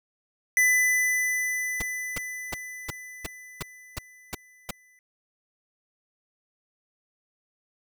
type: tone with exponential decay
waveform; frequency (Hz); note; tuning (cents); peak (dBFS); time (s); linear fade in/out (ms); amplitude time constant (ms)
square; 2000; B6; +21; -18; 0.57-4.99; 1; 960
type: noise bursts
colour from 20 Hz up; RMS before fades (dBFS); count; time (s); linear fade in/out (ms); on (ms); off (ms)
pink; -30; 9; 1.8-4.709; 5; 21; 340
effects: none